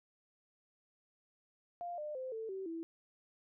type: tone with pitch steps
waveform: sine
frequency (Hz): 698.5 / 601.1 / 517.3 / 445.1 / 383.1 / 329.6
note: F5 / D5 / C5 / A4 / G4 / E4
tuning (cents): 0 / +40 / -20 / +20 / -40 / 0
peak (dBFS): -39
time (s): 1.81-2.83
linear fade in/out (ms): 0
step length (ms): 170
effects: none